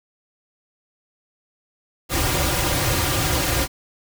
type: noise with comb filter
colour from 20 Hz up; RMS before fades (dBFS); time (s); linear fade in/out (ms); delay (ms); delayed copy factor
pink; -21; 2.09-3.68; 50; 4.6; -0.85
effects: none